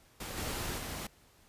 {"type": "noise with level steps", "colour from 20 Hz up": "pink", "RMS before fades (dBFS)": [-41, -37, -40], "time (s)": [0.2, 1.07], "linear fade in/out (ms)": 5, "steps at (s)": [0.36, 0.77], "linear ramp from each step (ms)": 20, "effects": ["pink hiss -63 dBFS RMS until 1.48 s", "resampled to 32000 Hz"]}